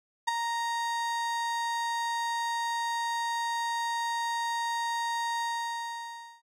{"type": "tone with ADSR envelope", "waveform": "35% pulse", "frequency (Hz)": 932.3, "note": "A#5", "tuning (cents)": 0, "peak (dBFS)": -20, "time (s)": [0.27, 6.42], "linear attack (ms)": 14, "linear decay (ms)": 11, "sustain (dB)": -7, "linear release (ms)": 1000, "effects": ["low-pass 8000 Hz 12 dB/octave"]}